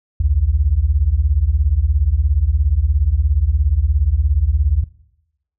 sine beating tone pair, 61.74 / 78.74 Hz, B1 / D#2, 0 / +21 cents, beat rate 17 Hz, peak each -16 / -15 dBFS, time 0.2-4.84 s, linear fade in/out 5 ms, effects noise-tail reverb RT60 0.8 s tail -18 dB re dry

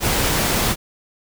pink noise, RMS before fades -19 dBFS, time 0-0.76 s, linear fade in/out 50 ms, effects none

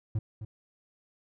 triangle tone with echo, 108.2 Hz, A2, 29 cents flat, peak -24 dBFS, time 0.15-0.19 s, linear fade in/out 5 ms, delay 260 ms, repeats 1, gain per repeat -10 dB, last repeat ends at 0.45 s, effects none

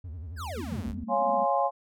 triangle tone with vibrato, 82.41 Hz, E2, in tune, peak -34 dBFS, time 0.04-1.04 s, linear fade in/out 5 ms, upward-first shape sine, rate 11 Hz, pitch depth 200 cents each way
square exponential sweep, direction down, 1771 to 37.79 Hz, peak -36 dBFS, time 0.36-0.95 s, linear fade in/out 50 ms
pink band-pass noise, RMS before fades -38 dBFS, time 0.55-1.47 s, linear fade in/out 50 ms, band 200 to 250 Hz, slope 96 dB/octave
sine chord, Db major seventh, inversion none, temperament equal, 554.4 / 698.5 / 830.6 / 1046.5 Hz, Db5 / F5 / Ab5 / C6, 0 / 0 / 0 / 0 cents, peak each -28 / -28 / -27 / -29 dBFS, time 1.08-1.71 s, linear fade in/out 50 ms
effects none

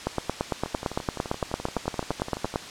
two click trains, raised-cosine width 1 ms, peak -10 / -19 dBFS, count 23 / 23, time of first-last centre 0.07-2.559 / 0.66-2.54 s, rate 8.84 / 11.7 Hz, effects white hiss -39 dBFS RMS until 2.7 s + low-pass 6000 Hz 12 dB/octave

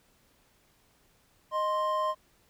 triangle tone pair together, 620 / 1049.4 Hz, D#5 / C6, -6 / +5 cents, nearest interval major sixth, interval 911 cents, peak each -29 / -26 dBFS, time 1.51-2.15 s, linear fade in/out 50 ms, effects pink hiss -66 dBFS RMS until 2.49 s

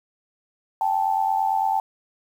sine tone pair together, 784 / 872.9 Hz, G5 / A5, 0 / -14 cents, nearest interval major second, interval 186 cents, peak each -22 dBFS, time 0.81-1.8 s, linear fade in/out 2 ms, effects 8-bit

